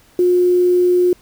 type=tone with quantisation; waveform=sine; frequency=357.9 Hz; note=F4; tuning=42 cents sharp; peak=-10 dBFS; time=0.19-1.13 s; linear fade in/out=2 ms; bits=6; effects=pink hiss -51 dBFS RMS until 1.21 s